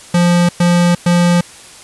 square tone bursts, 174.61 Hz, F3, in tune, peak -9 dBFS, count 3, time 0.14-1.41 s, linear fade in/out 5 ms, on 350 ms, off 110 ms, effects white hiss -37 dBFS RMS until 1.83 s + resampled to 24000 Hz

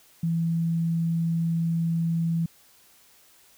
sine tone, 166.1 Hz, E3, 13 cents sharp, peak -22 dBFS, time 0.23-2.46 s, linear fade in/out 5 ms, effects white hiss -57 dBFS RMS until 3.57 s

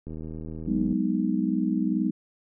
click train, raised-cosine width 3 ms, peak -25 dBFS, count 69, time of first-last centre 0.07-0.929 s, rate 79.2 Hz
sine chord, G# minor seventh, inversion third, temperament just, 186.89 / 207.7 / 249.2 / 311.5 Hz, F#3 / G#3 / B3 / D#4, +18 / 0 / +16 / +2 cents, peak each -28 dBFS, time 0.67-2.11 s, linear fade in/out 10 ms
effects none

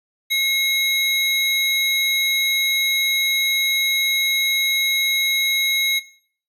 square tone pair together, 2159 / 3841 Hz, C#7 / B7, -46 / -49 cents, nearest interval minor seventh, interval 997 cents, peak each -21 / -20 dBFS, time 0.3-6 s, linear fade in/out 20 ms, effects noise-tail reverb RT60 0.5 s tail -17 dB re dry + resampled to 32000 Hz

